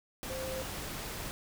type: tone in noise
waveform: sine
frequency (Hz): 523.3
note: C5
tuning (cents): 0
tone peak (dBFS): -37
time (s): 0.3-0.62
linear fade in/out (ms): 0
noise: pink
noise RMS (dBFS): -40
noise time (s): 0.23-1.31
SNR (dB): 0
effects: none